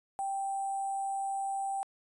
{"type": "tone with sample-and-hold", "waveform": "sine", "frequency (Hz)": 784, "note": "G5", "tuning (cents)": 0, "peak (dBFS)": -31, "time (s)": [0.19, 1.83], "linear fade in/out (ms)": 0, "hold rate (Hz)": 8820, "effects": ["resampled to 24000 Hz"]}